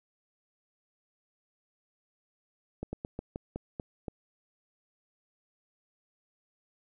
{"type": "slowing click train", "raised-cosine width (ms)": 2, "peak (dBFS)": -22, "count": 8, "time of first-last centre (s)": [2.83, 4.082], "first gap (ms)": 100, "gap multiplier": 1.19, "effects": []}